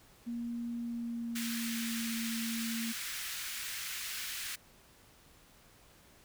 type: tone with pitch glide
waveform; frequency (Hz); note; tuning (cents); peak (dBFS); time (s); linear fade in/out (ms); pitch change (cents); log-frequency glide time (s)
sine; 235.9 to 228.8; A#3 to A#3; +21 to -32; -35; 0.26-2.93; 20; -53; 0.79-2.14
type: high-pass noise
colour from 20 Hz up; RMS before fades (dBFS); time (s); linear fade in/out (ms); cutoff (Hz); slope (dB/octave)
pink; -40; 1.35-4.56; 10; 1600; 24
effects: pink hiss -61 dBFS RMS until 6.24 s